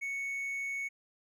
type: tone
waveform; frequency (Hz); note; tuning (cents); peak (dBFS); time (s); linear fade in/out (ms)
triangle; 2217; C#7; 0; -32; 0.01-0.89; 20
effects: none